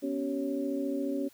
sine tone cluster, 246.2 / 280.5 / 380.9 / 555 Hz, B3 / C#4 / G4 / C#5, -5 / +21 / -50 / +2 cents, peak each -38 / -31 / -37 / -37 dBFS, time 0.02-1.29 s, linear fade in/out 20 ms, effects white hiss -60 dBFS RMS until 1.33 s

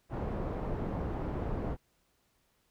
pink low-pass noise, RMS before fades -35 dBFS, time 0.09-1.77 s, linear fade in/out 50 ms, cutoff 750 Hz, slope 12 dB/octave, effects pink hiss -73 dBFS RMS until 2.7 s

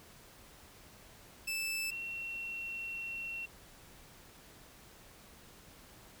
sawtooth / sine tone pair in turn, 2637 / 2722 Hz, E7 / F7, 0 / -45 cents, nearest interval minor second, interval 55 cents, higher second, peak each -31 / -38 dBFS, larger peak first, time 1.47-1.91 / 1.91-3.46 s, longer second, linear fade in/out 10 ms, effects pink hiss -57 dBFS RMS until 6.2 s

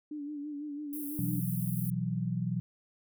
sine tone with vibrato, 293.2 Hz, D4, 3 cents flat, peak -36 dBFS, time 0.11-1.4 s, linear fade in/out 5 ms, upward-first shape sine, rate 6 Hz, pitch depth 52 cents each way
white high-pass noise, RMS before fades -42 dBFS, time 0.93-1.9 s, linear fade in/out 0 ms, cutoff 9900 Hz, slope 48 dB/octave
sine chord, B suspended fourth, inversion none, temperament equal, 123.47 / 164.81 / 185 Hz, B2 / E3 / F#3, 0 / 0 / 0 cents, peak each -34 dBFS, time 1.19-2.6 s, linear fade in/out 0 ms
effects none

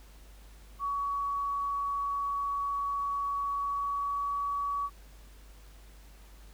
sine tone with pitch glide, 1127 to 1134.2 Hz, C#6 to C#6, +28 to +39 cents, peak -29 dBFS, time 0.79-4.9 s, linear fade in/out 50 ms, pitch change +11 cents, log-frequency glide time 3.54-4.39 s, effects added 50 Hz sine -50 dBFS peak until 6.53 s + pink hiss -59 dBFS RMS until 6.53 s

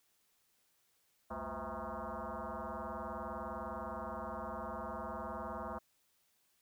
sine tone with frequency modulation, 207.7 Hz, G#3, in tune, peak -39 dBFS, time 1.3-5.79 s, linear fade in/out 10 ms, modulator 145 Hz, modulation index 7.7, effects white hiss -75 dBFS RMS until 6.61 s

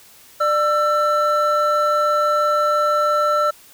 triangle tone pair together, 596.2 / 1337 Hz, D5 / E6, +26 / +24 cents, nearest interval octave + major second, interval 1398 cents, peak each -17 / -15 dBFS, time 0.4-3.51 s, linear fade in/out 10 ms, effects white hiss -47 dBFS RMS until 3.73 s

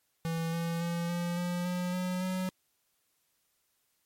square tone with pitch steps, 164.81 / 167.59 / 170.43 / 173.3 / 176.23 / 179.21 / 182.24 / 185.31 Hz, E3 / E3 / F3 / F3 / F3 / F3 / F#3 / F#3, 0 / +29 / -42 / -13 / +16 / +45 / -26 / +3 cents, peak -31 dBFS, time 0.25-2.49 s, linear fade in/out 0 ms, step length 280 ms, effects white hiss -75 dBFS RMS until 4.05 s + MP3 64 kbps

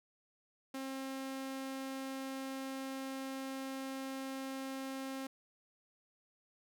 sawtooth tone, 267.3 Hz, C4, 37 cents sharp, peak -36 dBFS, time 0.74-5.27 s, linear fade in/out 5 ms, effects none

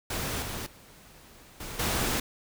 pink noise with level steps, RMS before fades -32 / -36 / -53 / -39 / -28 dBFS, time 0.1-2.2 s, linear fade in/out 5 ms, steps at 0.42 / 0.66 / 1.6 / 1.79 s, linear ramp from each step 5 ms, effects none

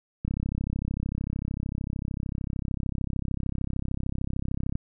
click train, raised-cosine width 5 ms, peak -17 dBFS, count 151, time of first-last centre 0.25-4.755 s, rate 33.3 Hz, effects none

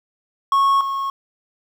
triangle tone pair in turn, 1100 / 1093.9 Hz, C#6 / C#6, -14 / -23 cents, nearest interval unison, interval 9 cents, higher first, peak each -11 / -19 dBFS, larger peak first, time 0.52-0.81 / 0.81-1.1 s, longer neither, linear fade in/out 2 ms, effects 8-bit

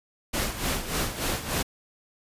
pink noise with tremolo, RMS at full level -26 dBFS, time 0.33-1.63 s, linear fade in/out 10 ms, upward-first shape sine, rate 3.4 Hz, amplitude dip 70%, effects resampled to 32000 Hz

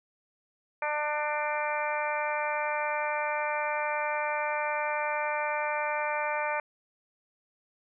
harmonic tone with a mistuned harmonic, 299.1 Hz, D4, 32 cents sharp, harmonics 2 / 3 / 4 / 5 / 6 / 7 / 8, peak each -33 / -32 / -37 / -37 / -39 / -40 / -36 dBFS, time 0.82-6.6 s, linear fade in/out 2 ms, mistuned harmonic 8, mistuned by -21 cents, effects none

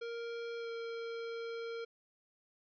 square tone with pitch glide, 466.4 to 461.6 Hz, A#4 to A#4, +1 to -17 cents, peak -40 dBFS, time 0.01-1.85 s, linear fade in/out 10 ms, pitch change -18 cents, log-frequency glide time 0.58-0.69 s, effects resampled to 11025 Hz

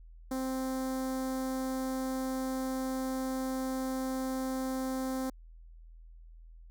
sawtooth tone with notch filter, 261.6 Hz, C4, in tune, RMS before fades -34 dBFS, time 0.31-5.3 s, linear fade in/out 5 ms, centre 2700 Hz, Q 0.59, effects added 41 Hz sine -49 dBFS peak until 6.7 s

